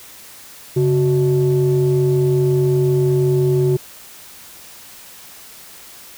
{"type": "tone pair together", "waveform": "sine", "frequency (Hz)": [138.8, 370.8], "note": ["C#3", "F#4"], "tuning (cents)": [3, 4], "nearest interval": "octave + perfect fourth", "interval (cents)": 1701, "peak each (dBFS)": -14, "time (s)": [0.76, 3.77], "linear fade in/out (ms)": 10, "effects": ["tanh soft clip ceiling -8 dBFS", "white hiss -40 dBFS RMS until 6.17 s"]}